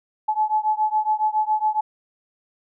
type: beating tone pair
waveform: sine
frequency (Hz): 856 / 863.2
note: A5 / A5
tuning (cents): -48 / -33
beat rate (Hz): 7.2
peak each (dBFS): -21 / -22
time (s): 0.28-1.81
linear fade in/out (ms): 10
effects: none